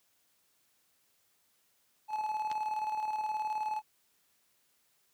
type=tone with tremolo; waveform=triangle; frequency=859 Hz; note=A5; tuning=42 cents flat; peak=-28 dBFS; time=2.08-3.82 s; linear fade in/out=50 ms; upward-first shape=square; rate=19 Hz; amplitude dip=45%
type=click; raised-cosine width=0.2 ms; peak=-23 dBFS; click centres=2.515 s
effects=white hiss -72 dBFS RMS until 5.13 s + high-pass 60 Hz 12 dB/octave